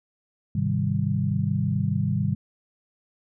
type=chord; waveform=sine; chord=Ab major seventh; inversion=none; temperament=equal; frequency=103.83 / 130.81 / 155.56 / 196 Hz; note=Ab2 / C3 / Eb3 / G3; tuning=0 / 0 / 0 / 0 cents; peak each=-27 dBFS; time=0.55-2.35 s; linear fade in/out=5 ms; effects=none